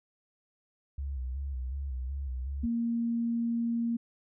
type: tone with vibrato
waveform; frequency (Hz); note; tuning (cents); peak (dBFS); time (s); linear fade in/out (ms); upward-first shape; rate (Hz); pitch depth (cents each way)
sine; 66.3; C2; +23; -32; 0.98-2.66; 5; square; 2.7; 77
type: tone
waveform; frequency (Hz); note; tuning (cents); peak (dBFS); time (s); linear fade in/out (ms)
sine; 233.1; A#3; 0; -27; 2.63-3.97; 10
effects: none